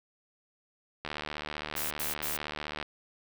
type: click train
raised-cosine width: 0.3 ms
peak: -19 dBFS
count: 135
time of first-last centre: 1.05-2.827 s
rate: 75.4 Hz
type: noise bursts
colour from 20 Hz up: blue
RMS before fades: -34 dBFS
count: 3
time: 1.76-2.372 s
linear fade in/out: 10 ms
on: 150 ms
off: 81 ms
effects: none